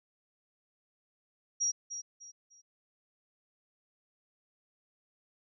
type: tone with echo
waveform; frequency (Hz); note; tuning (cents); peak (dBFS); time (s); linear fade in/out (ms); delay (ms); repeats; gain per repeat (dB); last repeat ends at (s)
sine; 5690; F8; +31; -27; 1.6-1.72; 20; 300; 3; -10; 2.62
effects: none